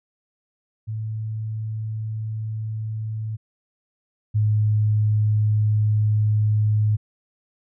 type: tone pair in turn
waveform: sine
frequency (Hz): 109.4 / 106.53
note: A2 / G#2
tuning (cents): -9 / +45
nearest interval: unison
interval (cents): 46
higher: first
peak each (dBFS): -25 / -16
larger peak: second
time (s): 0.87-3.37 / 4.34-6.97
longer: second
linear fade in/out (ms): 20
effects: none